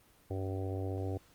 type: harmonic tone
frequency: 95.5 Hz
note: G2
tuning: 45 cents flat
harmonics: 1 / 3 / 4 / 5 / 6 / 7 / 8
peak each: -35 / -42 / -42 / -44 / -48 / -49 / -49 dBFS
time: 0.3-1.18 s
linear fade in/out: 10 ms
effects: pink hiss -64 dBFS RMS until 1.34 s + Opus 32 kbps